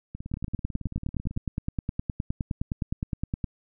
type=two click trains; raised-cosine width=5 ms; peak=-15 / -24 dBFS; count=31 / 23; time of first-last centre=0.34-3.442 / 0.15-1.365 s; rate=9.67 / 18.1 Hz; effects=none